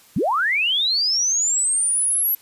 sine linear sweep, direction up, 123.6 to 11840 Hz, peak -17 dBFS, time 0.16-2.35 s, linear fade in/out 5 ms, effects white hiss -51 dBFS RMS until 2.41 s + resampled to 32000 Hz

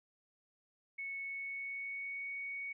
sine tone with pitch glide, 2208 to 2232 Hz, C#7 to C#7, -7 to +11 cents, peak -39 dBFS, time 0.98-2.73 s, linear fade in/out 10 ms, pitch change +18 cents, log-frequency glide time 1.2-2.29 s, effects none

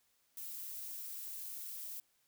violet noise, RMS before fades -45 dBFS, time 0.37-2 s, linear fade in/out 2 ms, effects white hiss -75 dBFS RMS until 2.27 s

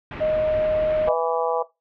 pink low-pass noise, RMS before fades -34 dBFS, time 0.11-1.09 s, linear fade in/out 2 ms, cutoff 2700 Hz, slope 24 dB/octave
sine tone, 620 Hz, D#5, 6 cents flat, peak -18 dBFS, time 0.2-1.14 s, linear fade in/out 20 ms
harmonic tone, 164.81 Hz, E3, in tune, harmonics 3 / 4 / 5 / 6 / 7, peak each -23 / -25 / -27 / -29 / -30 dBFS, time 1.07-1.63 s, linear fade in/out 10 ms
effects noise-tail reverb RT60 0.2 s tail -18 dB re dry

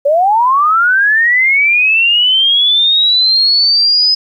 sine linear sweep, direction up, 547 to 5070 Hz, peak -7 dBFS, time 0.05-4.15 s, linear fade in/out 10 ms, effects 8-bit

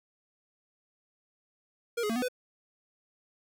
square tone with pitch steps, 471.3 / 419.2 / 227.3 / 248.9 / 501 Hz, A#4 / G#4 / A#3 / B3 / B4, +19 / +16 / -43 / +14 / +25 cents, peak -29 dBFS, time 1.97-2.285 s, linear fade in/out 10 ms, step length 63 ms, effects none

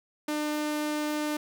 sawtooth tone, 300.6 Hz, D4, 40 cents sharp, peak -24 dBFS, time 0.28-1.37 s, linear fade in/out 5 ms, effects none

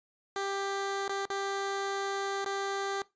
15% pulse tone with dropouts, 394.4 Hz, G4, 11 cents sharp, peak -25 dBFS, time 0.36-3.02 s, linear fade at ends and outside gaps 1 ms, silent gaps 1.08-1.094 / 1.255-1.301 / 2.445-2.46 s, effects noise-tail reverb RT60 0.2 s tail -19 dB re dry + resampled to 16000 Hz

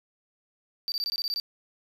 triangle tone bursts, 4646 Hz, D8, 20 cents flat, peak -26 dBFS, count 9, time 0.88-1.399 s, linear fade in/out 0 ms, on 39 ms, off 21 ms, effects none

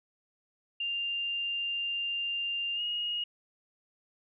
sine tone with pitch glide, 2794 to 2873 Hz, F7 to F7, 0 to +48 cents, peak -30 dBFS, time 0.8-3.24 s, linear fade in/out 5 ms, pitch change +48 cents, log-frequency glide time 2.75-2.81 s, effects none

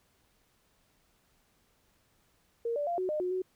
sine tone with pitch steps, 465.4 / 583 / 691 / 370.4 / 608 / 362.5 / 371.2 Hz, A#4 / D5 / F5 / F#4 / D#5 / F#4 / F#4, -3 / -13 / -19 / +2 / -40 / -35 / +6 cents, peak -29 dBFS, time 2.65-3.42 s, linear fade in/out 5 ms, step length 110 ms, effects pink hiss -70 dBFS RMS until 3.55 s

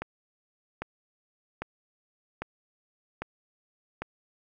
click train, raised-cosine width 0.5 ms, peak -18 dBFS, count 6, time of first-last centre 0.02-4.02 s, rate 1.25 Hz, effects none

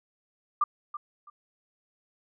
sine tone with echo, 1189 Hz, D6, 21 cents sharp, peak -20 dBFS, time 0.61-0.64 s, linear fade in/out 5 ms, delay 330 ms, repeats 2, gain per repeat -13 dB, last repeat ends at 1.3 s, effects none

